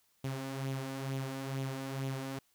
sawtooth tone with flanger, 134.4 Hz, C3, 47 cents sharp, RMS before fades -38 dBFS, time 0.24-2.39 s, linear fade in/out 5 ms, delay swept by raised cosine 0.29 to 4.09 ms, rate 2.2 Hz, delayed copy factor +0.5, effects white hiss -72 dBFS RMS until 2.54 s

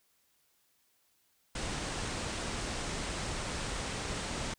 pink low-pass noise, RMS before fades -37 dBFS, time 1.55-4.54 s, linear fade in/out 5 ms, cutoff 9300 Hz, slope 96 dB/octave, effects white hiss -72 dBFS RMS until 4.58 s

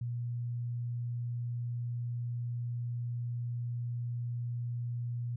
sine tone, 120 Hz, B2, 49 cents flat, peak -33 dBFS, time 0.01-5.36 s, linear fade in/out 5 ms, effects none

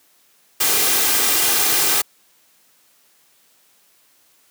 white noise with comb filter, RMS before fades -17 dBFS, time 0.6-2.02 s, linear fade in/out 10 ms, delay 2.5 ms, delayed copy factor +0.5, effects white hiss -57 dBFS RMS until 4.5 s + high-pass 150 Hz 12 dB/octave

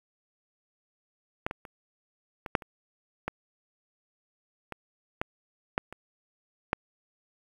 clicks, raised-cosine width 0.5 ms, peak -13 / -19 / -28 / -21 / -7 / -28 / -15 / -21 / -13 / -10 / -26 / -9 dBFS, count 12, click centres 1.465 / 1.511 / 1.652 / 2.462 / 2.552 / 2.622 / 3.28 / 4.723 / 5.215 / 5.779 / 5.926 / 6.731 s, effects 8-bit

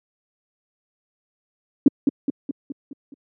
sine tone with echo, 278 Hz, C#4, 5 cents sharp, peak -7 dBFS, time 1.86-1.88 s, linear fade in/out 2 ms, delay 210 ms, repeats 6, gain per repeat -5 dB, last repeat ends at 3.14 s, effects high-pass 150 Hz 12 dB/octave

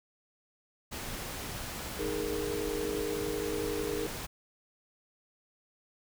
pink noise, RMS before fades -39 dBFS, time 0.91-4.27 s, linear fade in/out 20 ms
sine chord, D# suspended fourth, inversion none, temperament equal, 311.1 / 415.3 / 466.2 Hz, D#4 / G#4 / A#4, 0 / 0 / 0 cents, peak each -38 / -35 / -36 dBFS, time 1.99-4.07 s, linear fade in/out 2 ms
effects none

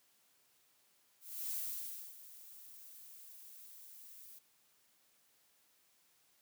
violet noise with ADSR envelope, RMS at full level -39 dBFS, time 1.2-4.39 s, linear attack 310 ms, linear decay 630 ms, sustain -16 dB, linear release 9 ms, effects white hiss -72 dBFS RMS until 6.41 s + high-pass 100 Hz 12 dB/octave

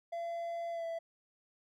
triangle tone with pitch glide, 679 to 664.6 Hz, F5 to E5, -49 to +14 cents, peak -34 dBFS, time 0.12-0.99 s, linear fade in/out 10 ms, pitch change -37 cents, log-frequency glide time 0.71-0.85 s, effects none

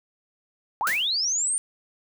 sine linear sweep, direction up, 767 to 9110 Hz, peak -22 dBFS, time 0.81-1.58 s, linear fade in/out 0 ms
white noise with exponential decay, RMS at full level -27 dBFS, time 0.87-1.15 s, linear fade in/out 1 ms, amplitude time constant 59 ms
effects none

